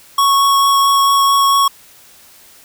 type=tone with vibrato; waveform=square; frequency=1107 Hz; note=C#6; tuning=3 cents flat; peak=-10 dBFS; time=0.18-1.68 s; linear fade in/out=5 ms; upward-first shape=triangle; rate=4.5 Hz; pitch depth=9 cents each way; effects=white hiss -44 dBFS RMS until 2.64 s